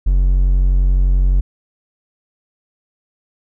triangle tone, 45.82 Hz, F#1, 16 cents flat, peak -8 dBFS, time 0.06-1.41 s, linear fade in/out 10 ms, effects none

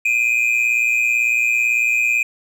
triangle tone pair together, 2399 / 2517 Hz, D7 / D#7, +36 / +19 cents, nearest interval minor second, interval 83 cents, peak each -16 dBFS, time 0.05-2.23 s, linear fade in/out 5 ms, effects none

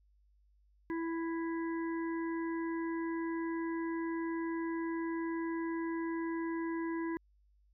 harmonic tone, 330.7 Hz, E4, 6 cents sharp, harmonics 1 / 3 / 5 / 6, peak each -34 / -44 / -48 / -50 dBFS, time 0.9-7.17 s, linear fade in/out 0 ms, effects added 50 Hz sine -65 dBFS peak until 7.73 s

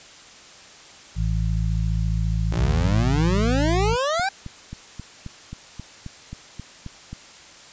harmonic tone, 54.6 Hz, A1, 13 cents flat, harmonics 1 / 2 / 3, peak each -22 / -25 / -27 dBFS, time 1.15-3.97 s, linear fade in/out 50 ms
25% pulse exponential sweep, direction up, 55.3 to 804 Hz, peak -17 dBFS, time 2.52-4.29 s, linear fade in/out 5 ms
click train, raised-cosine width 5 ms, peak -21 dBFS, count 13, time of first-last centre 3.93-7.13 s, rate 3.75 Hz
effects white hiss -45 dBFS RMS until 7.72 s + resampled to 16000 Hz

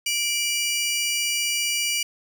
20% pulse tone pair together, 2345 / 2905 Hz, D7 / F#7, -3 / -32 cents, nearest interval major third, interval 371 cents, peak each -20 dBFS, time 0.06-2.03 s, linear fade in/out 5 ms, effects none

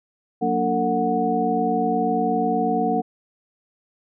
sine tone cluster, 182.8 / 231 / 290.9 / 453.4 / 735 Hz, F#3 / A#3 / D4 / A#4 / F#5, -21 / -16 / -16 / -48 / -12 cents, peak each -29 / -25 / -27 / -25 / -22 dBFS, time 0.41-3.02 s, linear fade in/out 20 ms, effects none

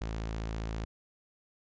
sawtooth tone, 55 Hz, A1, in tune, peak -30 dBFS, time 0.01-0.85 s, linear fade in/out 5 ms, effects resampled to 16000 Hz

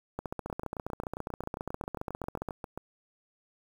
two click trains, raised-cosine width 1 ms, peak -23 / -20 dBFS, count 18 / 35, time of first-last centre 0.5-2.776 / 0.19-2.487 s, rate 7.47 / 14.8 Hz, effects 8-bit

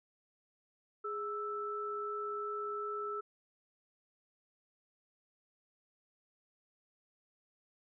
sine tone pair together, 415.8 / 1318.5 Hz, G#4 / E6, +2 / 0 cents, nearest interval octave + minor sixth, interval 1998 cents, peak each -40 / -38 dBFS, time 1.04-3.21 s, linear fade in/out 10 ms, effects none

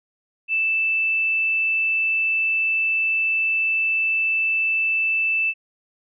sine tone, 2643 Hz, E7, 4 cents sharp, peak -18 dBFS, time 0.48-5.54 s, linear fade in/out 50 ms, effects none

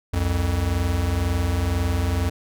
square tone pair together, 65.8 / 87.77 Hz, C2 / F2, +10 / +9 cents, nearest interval perfect fourth, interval 499 cents, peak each -26 / -22 dBFS, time 0.13-2.3 s, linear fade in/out 10 ms, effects none

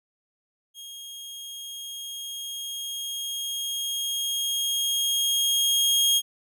sawtooth tone with level ramp, 3255 Hz, G#7, 36 cents flat, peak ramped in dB -36 to -15 dBFS, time 0.74-6.22 s, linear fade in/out 50 ms, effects none

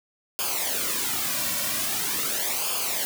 white noise with flanger, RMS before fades -27 dBFS, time 0.39-3.05 s, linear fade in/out 0 ms, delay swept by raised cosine 0.51 to 2.41 ms, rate 0.43 Hz, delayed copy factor -0.7, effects none

